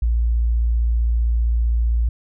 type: tone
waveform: sine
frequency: 57.7 Hz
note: A#1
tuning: 17 cents flat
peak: -15 dBFS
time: 0.02-2.09 s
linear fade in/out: 5 ms
effects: none